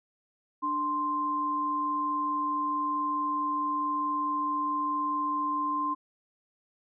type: tone pair together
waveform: sine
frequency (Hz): 295.9 / 1046.5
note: D4 / C6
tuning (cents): +13 / 0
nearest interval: octave + minor seventh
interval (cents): 2187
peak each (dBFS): -35 / -27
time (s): 0.62-5.95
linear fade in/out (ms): 20
effects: none